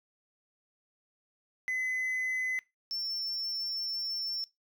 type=tone pair in turn; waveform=triangle; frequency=2026 / 5397 Hz; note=B6 / E8; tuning=+44 / +40 cents; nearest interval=octave + perfect fourth; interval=1696 cents; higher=second; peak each=-27 / -31 dBFS; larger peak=first; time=1.68-2.59 / 2.91-4.44 s; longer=second; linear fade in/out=0 ms; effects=noise-tail reverb RT60 0.2 s tail -21 dB re dry + tanh soft clip ceiling -24 dBFS